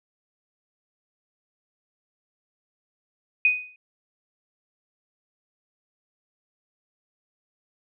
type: tone with exponential decay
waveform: sine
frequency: 2492 Hz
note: D#7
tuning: 2 cents sharp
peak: -13 dBFS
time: 3.45-3.76 s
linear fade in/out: 2 ms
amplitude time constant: 66 ms
effects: none